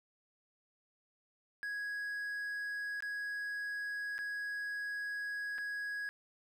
triangle tone with dropouts, 1661.2 Hz, G#6, in tune, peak -35 dBFS, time 1.63-6.09 s, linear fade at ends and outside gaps 0 ms, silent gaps 3.005-3.024 / 4.181-4.189 / 5.581-5.585 s, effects none

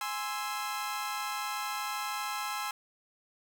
sawtooth chord, Ab augmented, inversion none, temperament equal, 830.6 / 1046.5 / 1318.5 Hz, Ab5 / C6 / E6, 0 / 0 / 0 cents, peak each -34 dBFS, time 0.01-2.71 s, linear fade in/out 2 ms, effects none

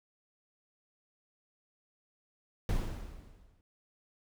brown noise with exponential decay, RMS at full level -28 dBFS, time 2.69-3.61 s, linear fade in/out 1 ms, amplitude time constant 200 ms, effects none

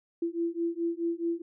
sine beating tone pair, 335.1 / 339.8 Hz, E4 / F4, +29 / -47 cents, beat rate 4.7 Hz, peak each -31 dBFS, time 0.22-1.42 s, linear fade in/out 5 ms, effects none

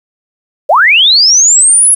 sine linear sweep, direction up, 505 to 10770 Hz, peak -3 dBFS, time 0.69-1.95 s, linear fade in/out 10 ms, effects 7-bit

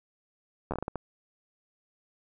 slowing click train, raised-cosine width 1 ms, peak -18 dBFS, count 8, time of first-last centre 0.71-0.957 s, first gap 11 ms, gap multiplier 1.38, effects none

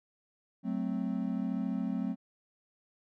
triangle chord, F# diminished, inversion none, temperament equal with one note detuned, 186.18 / 220 / 261.6 Hz, F#3 / A3 / C4, +11 / 0 / 0 cents, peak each -33 dBFS, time 0.63-2.16 s, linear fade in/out 50 ms, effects none

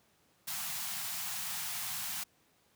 white band-stop noise, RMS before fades -38 dBFS, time 0.47-2.24 s, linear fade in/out 10 ms, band 220 to 670 Hz, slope 96 dB/octave, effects pink hiss -69 dBFS RMS until 2.75 s + high-pass 100 Hz 12 dB/octave

